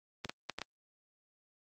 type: clicks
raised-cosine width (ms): 0.2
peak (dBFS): -19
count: 5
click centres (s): 0.248 / 0.295 / 0.497 / 0.586 / 0.617
effects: high-pass 150 Hz 12 dB/octave + Opus 32 kbps